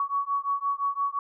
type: beating tone pair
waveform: sine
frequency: 1120 / 1125.8 Hz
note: C#6 / C#6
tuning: +18 / +26 cents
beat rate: 5.8 Hz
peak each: -28 dBFS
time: 0-1.19 s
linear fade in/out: 2 ms
effects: none